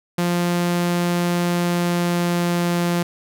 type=tone with pitch glide; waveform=sawtooth; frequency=174.61 to 173.5 Hz; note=F3 to F3; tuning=0 to -11 cents; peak=-14 dBFS; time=0.18-3.03 s; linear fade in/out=5 ms; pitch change=-11 cents; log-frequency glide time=1.47-2.85 s; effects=none